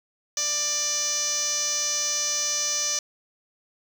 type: tone with low-pass filter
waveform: 5% pulse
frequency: 591 Hz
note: D5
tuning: 11 cents sharp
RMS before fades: -26 dBFS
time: 0.37-2.99 s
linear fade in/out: 2 ms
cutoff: 6000 Hz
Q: 8.8
effects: 7-bit